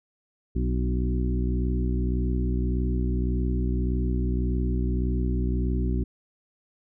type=harmonic tone with a mistuned harmonic; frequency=61.74 Hz; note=B1; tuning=in tune; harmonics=1 / 2 / 3 / 4 / 5 / 6; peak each=-24 / -31 / -32 / -33 / -36 / -36 dBFS; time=0.55-6.04 s; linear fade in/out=10 ms; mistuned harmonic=4; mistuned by=+31 cents; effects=none